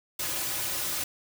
white noise with comb filter, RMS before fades -31 dBFS, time 0.19-1.04 s, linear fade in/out 5 ms, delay 4.4 ms, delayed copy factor -1, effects none

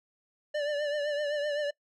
square tone with vibrato, 587.3 Hz, D5, in tune, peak -29 dBFS, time 0.54-1.71 s, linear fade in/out 10 ms, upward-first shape triangle, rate 7.8 Hz, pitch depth 57 cents each way, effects noise-tail reverb RT60 0.1 s tail -22 dB re dry + low-pass 4000 Hz 12 dB/octave

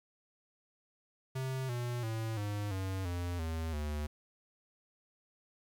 square tone with pitch steps, 131.5 / 121.28 / 111.86 / 103.17 / 95.16 / 87.77 / 80.95 / 74.66 Hz, C3 / B2 / A2 / G#2 / F#2 / F2 / E2 / D2, +9 / -31 / +29 / -11 / +49 / +9 / -31 / +29 cents, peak -35 dBFS, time 1.35-4.07 s, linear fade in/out 10 ms, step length 340 ms, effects 12-bit

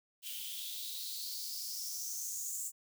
blue noise with high-pass filter sweep, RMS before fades -41 dBFS, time 0.22-2.72 s, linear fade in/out 50 ms, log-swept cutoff 2900 to 7600 Hz, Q 5.8, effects none

